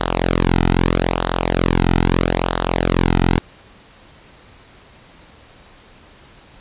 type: tone with flanger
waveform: sawtooth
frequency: 43.65 Hz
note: F1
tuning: in tune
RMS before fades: -17 dBFS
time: 0-3.39 s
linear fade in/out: 10 ms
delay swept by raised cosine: 0.41 to 1.81 ms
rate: 0.78 Hz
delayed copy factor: -0.8
effects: pink hiss -46 dBFS RMS until 6.6 s + resampled to 8000 Hz